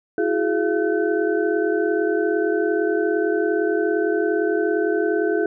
sine tone cluster, 331 / 368.5 / 419.7 / 685 / 1519 Hz, E4 / F#4 / G#4 / F5 / F#6, +7 / -7 / +18 / -34 / +45 cents, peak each -23 / -25 / -21 / -29 / -29 dBFS, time 0.18-5.46 s, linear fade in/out 2 ms, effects none

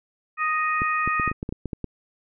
harmonic tone, 622.3 Hz, D#5, in tune, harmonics 2 / 3 / 4, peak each -23 / -27 / -29 dBFS, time 0.37-1.33 s, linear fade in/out 50 ms
clicks, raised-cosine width 3 ms, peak -16 dBFS, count 11, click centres 0.819 / 1.076 / 1.198 / 1.277 / 1.315 / 1.429 / 1.491 / 1.525 / 1.657 / 1.732 / 1.843 s
effects none

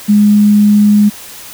sine tone, 207.7 Hz, G#3, in tune, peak -4 dBFS, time 0.08-1.1 s, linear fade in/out 20 ms, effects white hiss -31 dBFS RMS until 1.53 s

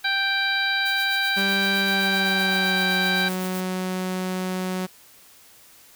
harmonic tone, 784 Hz, G5, in tune, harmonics 1 / 2 / 3 / 4 / 5 / 6, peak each -31 / -23 / -29 / -35 / -26 / -35 dBFS, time 0.04-3.29 s, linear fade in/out 10 ms
blue noise with tremolo, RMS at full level -36 dBFS, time 0.85-3.61 s, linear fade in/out 10 ms, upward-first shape sine, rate 7.8 Hz, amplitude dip 65%
sawtooth tone with pitch glide, 196 to 185 Hz, G3 to F#3, 0 to 0 cents, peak -21 dBFS, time 1.36-4.87 s, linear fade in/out 20 ms, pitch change -100 cents, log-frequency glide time 1.78-2.96 s
effects white hiss -51 dBFS RMS until 5.95 s

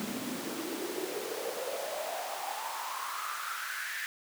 pink noise with high-pass filter sweep, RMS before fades -37 dBFS, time 0-4.06 s, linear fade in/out 0 ms, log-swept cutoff 220 to 1800 Hz, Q 5.9, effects none

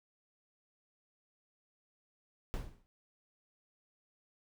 brown noise with exponential decay, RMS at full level -33 dBFS, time 2.54-2.86 s, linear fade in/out 0 ms, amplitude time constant 68 ms, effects none

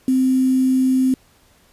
sine tone with quantisation, 259.8 Hz, C4, 12 cents flat, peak -13 dBFS, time 0.08-1.14 s, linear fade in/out 2 ms, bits 6, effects pink hiss -55 dBFS RMS until 1.72 s + resampled to 32000 Hz

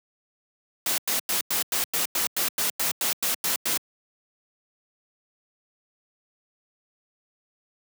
white noise bursts, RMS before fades -25 dBFS, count 14, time 0.86-3.775 s, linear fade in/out 2 ms, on 120 ms, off 95 ms, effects high-pass 150 Hz 12 dB/octave

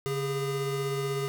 square tone pair together, 141.2 / 407.5 Hz, C#3 / G#4, +32 / -33 cents, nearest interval octave + tritone, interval 1835 cents, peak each -33 / -31 dBFS, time 0.06-1.28 s, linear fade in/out 0 ms, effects none

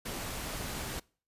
pink noise, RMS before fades -38 dBFS, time 0.05-1 s, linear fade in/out 10 ms, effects noise-tail reverb RT60 0.4 s tail -24 dB re dry + resampled to 32000 Hz

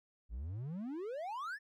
triangle exponential sweep, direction up, 50.7 to 1827 Hz, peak -37 dBFS, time 0.29-1.59 s, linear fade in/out 50 ms, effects none

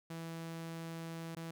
sawtooth tone with dropouts, 164.81 Hz, E3, in tune, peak -38 dBFS, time 0.1-1.51 s, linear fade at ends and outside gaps 5 ms, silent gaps 1.351-1.366 s, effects none

